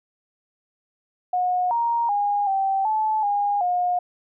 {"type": "tone with pitch steps", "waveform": "sine", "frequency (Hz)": [725, 936, 817, 777, 867, 815, 716], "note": ["F#5", "A#5", "G#5", "G5", "A5", "G#5", "F5"], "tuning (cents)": [-35, 7, -29, -16, -26, -33, 43], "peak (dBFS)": -19, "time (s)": [1.33, 3.99], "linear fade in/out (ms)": 5, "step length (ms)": 380, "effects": []}